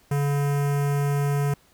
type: tone with notch filter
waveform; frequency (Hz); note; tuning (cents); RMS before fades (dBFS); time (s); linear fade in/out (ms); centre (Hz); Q
square; 142.6; C#3; +49; -23; 0.11-1.54; 5; 3900; 0.81
effects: pink hiss -59 dBFS RMS until 1.73 s